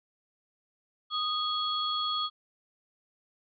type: tone cluster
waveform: sine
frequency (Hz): 1242 / 3330 / 4350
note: D#6 / G#7 / C#8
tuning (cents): -3 / +4 / -33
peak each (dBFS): -31 / -31 / -38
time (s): 1.1-2.3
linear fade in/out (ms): 50
effects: none